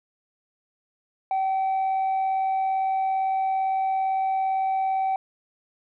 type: tone with amplitude modulation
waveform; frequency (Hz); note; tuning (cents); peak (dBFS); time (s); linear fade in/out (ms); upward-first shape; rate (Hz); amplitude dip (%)
sine; 767; G5; -38; -18; 1.31-5.16; 2; sine; 77.7; 25
effects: tanh soft clip ceiling -20 dBFS